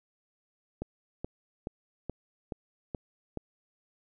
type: click train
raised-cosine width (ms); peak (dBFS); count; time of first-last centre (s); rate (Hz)
2; -21; 7; 0.82-3.373; 2.35
effects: none